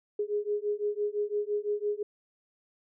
sine beating tone pair, 412.4 / 418.3 Hz, G#4 / G#4, -12 / +12 cents, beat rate 5.9 Hz, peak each -31 dBFS, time 0.19-2.03 s, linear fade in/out 5 ms, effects none

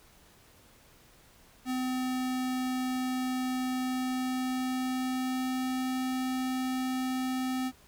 square tone with pitch glide, 255.6 to 257.7 Hz, C4 to C4, -40 to -26 cents, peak -30 dBFS, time 1.65-7.72 s, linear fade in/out 50 ms, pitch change +14 cents, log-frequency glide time 3.81-6 s, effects pink hiss -59 dBFS RMS until 7.87 s

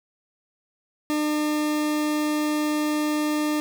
40% pulse tone, 301.5 Hz, D4, 46 cents sharp, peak -21 dBFS, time 1.1-3.6 s, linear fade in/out 0 ms, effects none

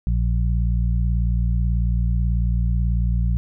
harmonic tone, 58.27 Hz, A#1, in tune, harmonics 1 / 2 / 3, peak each -18 / -24 / -28 dBFS, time 0.07-3.37 s, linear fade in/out 0 ms, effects none

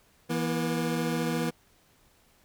25% pulse tone pair together, 164.81 / 240.1 Hz, E3 / B3, 0 / -49 cents, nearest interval perfect fifth, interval 651 cents, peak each -26 dBFS, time 0.29-1.51 s, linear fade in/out 20 ms, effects pink hiss -63 dBFS RMS until 2.44 s

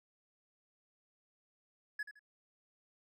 triangle tone with echo, 1693 Hz, G#6, 33 cents sharp, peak -34 dBFS, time 1.99-2.03 s, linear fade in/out 5 ms, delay 82 ms, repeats 2, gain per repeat -11 dB, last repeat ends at 2.194 s, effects none

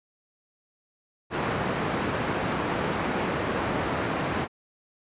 pink band-pass noise, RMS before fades -28 dBFS, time 1.3-4.48 s, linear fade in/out 50 ms, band 130 to 1900 Hz, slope 12 dB/octave, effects resampled to 8000 Hz

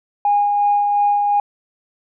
sine tone with tremolo, 819 Hz, G#5, 24 cents flat, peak -11 dBFS, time 0.25-1.4 s, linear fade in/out 2 ms, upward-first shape sine, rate 2.8 Hz, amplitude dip 30%, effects tanh soft clip ceiling -7 dBFS

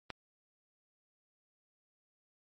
click, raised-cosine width 0.3 ms, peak -22 dBFS, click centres 0.103 s, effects MP3 48 kbps

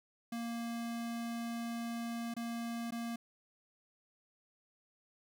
square tone with dropouts, 233.1 Hz, A#3, in tune, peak -38 dBFS, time 0.32-3.16 s, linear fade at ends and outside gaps 5 ms, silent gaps 2.34-2.365 / 2.908-2.921 s, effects none

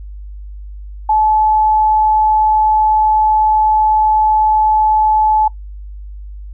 sine tone, 862 Hz, A5, 36 cents flat, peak -9 dBFS, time 1.09-5.48 s, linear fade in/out 5 ms, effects noise-tail reverb RT60 0.1 s tail -21 dB re dry + added 50 Hz sine -27 dBFS peak until 6.53 s

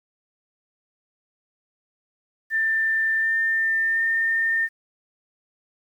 sine tone with pitch steps, 1785 / 1799.5 / 1814.1 Hz, A6 / A6 / A#6, +24 / +38 / -48 cents, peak -19 dBFS, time 2.5-4.69 s, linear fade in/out 50 ms, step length 730 ms, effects 9-bit

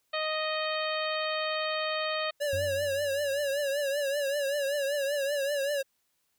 harmonic tone, 622.3 Hz, D#5, in tune, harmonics 1 / 2 / 3 / 4 / 5 / 6 / 7, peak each -32 / -35 / -37 / -38 / -39 / -40 / -40 dBFS, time 0.13-2.31 s, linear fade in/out 10 ms
square tone with vibrato, 565 Hz, C#5, 33 cents sharp, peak -28 dBFS, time 2.4-5.83 s, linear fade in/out 20 ms, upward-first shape triangle, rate 5.2 Hz, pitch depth 91 cents each way
triangle tone with exponential decay, 92.5 Hz, F#2, in tune, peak -30 dBFS, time 2.53-3.78 s, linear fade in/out 0 ms, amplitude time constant 270 ms
effects white hiss -75 dBFS RMS until 6.38 s

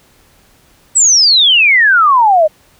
sine exponential sweep, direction down, 8040 to 596 Hz, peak -5 dBFS, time 0.95-2.48 s, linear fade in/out 20 ms, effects pink hiss -49 dBFS RMS until 2.79 s

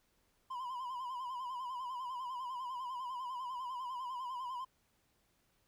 triangle tone with vibrato, 1006 Hz, B5, 32 cents sharp, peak -37 dBFS, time 0.5-4.65 s, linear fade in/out 10 ms, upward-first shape sine, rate 10 Hz, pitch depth 82 cents each way, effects pink hiss -75 dBFS RMS until 5.67 s

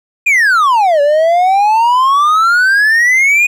triangle exponential two-way sweep, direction down then up, 2489 to 566 to 2489 Hz, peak -5 dBFS, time 0.26-3.47 s, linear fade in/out 10 ms, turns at 1.01 s, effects none

